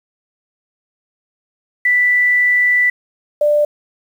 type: tone pair in turn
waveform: sine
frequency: 1975.5 / 592.3 Hz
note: B6 / D5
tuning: 0 / +15 cents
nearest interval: octave + major sixth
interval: 2085 cents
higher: first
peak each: -10 dBFS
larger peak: neither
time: 1.85-2.9 / 3.41-3.65 s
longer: first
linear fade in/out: 5 ms
effects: 7-bit